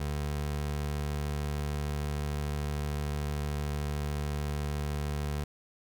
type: tone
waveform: 25% pulse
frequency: 73.42 Hz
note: D2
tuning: in tune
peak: -27 dBFS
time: 0-5.44 s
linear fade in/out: 5 ms
effects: none